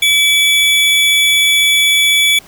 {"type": "tone pair together", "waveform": "square", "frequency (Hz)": [2292, 3434], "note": ["D7", "A7"], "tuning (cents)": [-43, -43], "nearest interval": "perfect fifth", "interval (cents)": 700, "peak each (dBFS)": -12, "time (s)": [0.02, 2.39], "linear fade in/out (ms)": 5, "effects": ["pink hiss -41 dBFS RMS until 2.47 s"]}